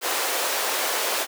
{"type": "high-pass noise", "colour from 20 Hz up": "pink", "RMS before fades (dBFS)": -25, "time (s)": [0.01, 1.27], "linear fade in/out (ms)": 50, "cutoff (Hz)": 430, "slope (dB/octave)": 24, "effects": []}